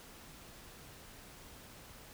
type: silence
effects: pink hiss -54 dBFS RMS until 2.13 s